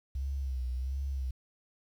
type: tone with vibrato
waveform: sine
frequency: 65.41 Hz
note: C2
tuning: in tune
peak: -31 dBFS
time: 0.15-1.31 s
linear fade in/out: 5 ms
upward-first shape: sine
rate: 1.4 Hz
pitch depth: 87 cents each way
effects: 10-bit